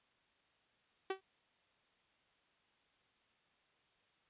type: tone with exponential decay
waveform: sawtooth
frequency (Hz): 382.9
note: G4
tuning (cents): -41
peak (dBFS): -29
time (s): 1.1-1.21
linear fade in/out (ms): 5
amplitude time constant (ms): 23
effects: white hiss -74 dBFS RMS until 4.29 s + resampled to 8000 Hz